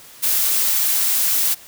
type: noise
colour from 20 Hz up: blue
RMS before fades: -18 dBFS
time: 0.22-1.55 s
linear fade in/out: 20 ms
effects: white hiss -43 dBFS RMS until 1.67 s